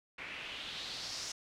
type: noise with low-pass filter sweep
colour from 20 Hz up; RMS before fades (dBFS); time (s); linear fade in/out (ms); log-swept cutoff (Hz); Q
white; -43; 0.18-1.32; 5; 2200 to 6000; 3.1
effects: none